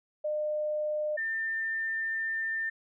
sine tone pair in turn, 605 / 1796.3 Hz, D#5 / A6, -49 / +35 cents, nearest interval octave + perfect fifth, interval 1884 cents, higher second, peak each -28 / -29 dBFS, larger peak first, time 0.24-1.17 / 1.17-2.7 s, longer second, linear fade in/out 10 ms, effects none

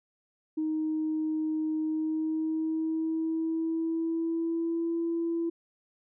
sine tone with pitch glide, 312.4 to 334.8 Hz, D#4 to E4, +7 to +27 cents, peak -26 dBFS, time 0.57-5.5 s, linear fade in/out 10 ms, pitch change +120 cents, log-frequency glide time 1.81-4.96 s, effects tanh soft clip ceiling -22 dBFS

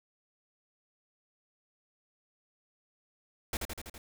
pink noise with echo, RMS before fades -33 dBFS, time 3.53-3.57 s, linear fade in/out 2 ms, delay 82 ms, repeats 5, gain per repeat -3 dB, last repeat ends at 3.98 s, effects none

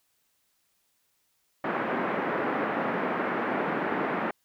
pink band-pass noise, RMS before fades -29 dBFS, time 1.64-4.31 s, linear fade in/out 5 ms, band 210 to 1900 Hz, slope 24 dB/octave, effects white hiss -72 dBFS RMS until 4.44 s

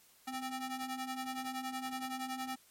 sawtooth ring-modulated tone, 523.3 Hz, C5, in tune, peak -31 dBFS, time 0.27-2.56 s, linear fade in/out 10 ms, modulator 267 Hz, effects white hiss -64 dBFS RMS until 2.7 s + MP3 64 kbps

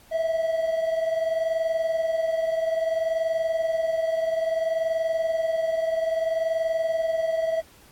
triangle tone pair together, 649.4 / 670 Hz, E5 / E5, -26 / +28 cents, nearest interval minor second, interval 54 cents, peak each -21 / -28 dBFS, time 0.11-7.62 s, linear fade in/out 20 ms, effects pink hiss -54 dBFS RMS until 7.91 s + AAC 64 kbps

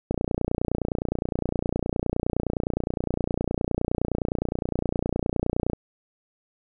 click train, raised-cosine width 2 ms, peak -11 dBFS, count 168, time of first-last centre 0.11-5.733 s, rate 29.7 Hz, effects none

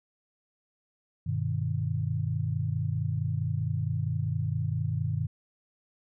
sine chord, G augmented, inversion none, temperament just, 98 / 122.5 / 153.12 Hz, G2 / B2 / D#3, 0 / -14 / -27 cents, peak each -31 dBFS, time 1.26-5.27 s, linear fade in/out 10 ms, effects none

